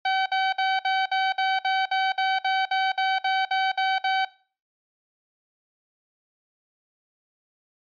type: tone bursts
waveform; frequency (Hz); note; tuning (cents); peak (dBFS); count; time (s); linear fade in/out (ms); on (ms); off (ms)
sawtooth; 764; G5; -45; -17; 16; 0.05-4.25; 5; 210; 56
effects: noise-tail reverb RT60 0.4 s tail -19 dB re dry + resampled to 11025 Hz